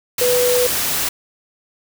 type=tone in noise; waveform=sine; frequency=493.9 Hz; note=B4; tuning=in tune; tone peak=-14 dBFS; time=0.21-0.67 s; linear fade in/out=5 ms; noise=white; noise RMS=-20 dBFS; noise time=0.18-1.09 s; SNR=+3 dB; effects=none